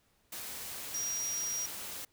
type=tone in noise; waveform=sine; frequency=5720 Hz; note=F8; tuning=41 cents sharp; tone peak=-33 dBFS; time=0.94-1.66 s; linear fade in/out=5 ms; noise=white; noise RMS=-42 dBFS; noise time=0.32-2.05 s; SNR=+6 dB; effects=pink hiss -71 dBFS RMS until 2.12 s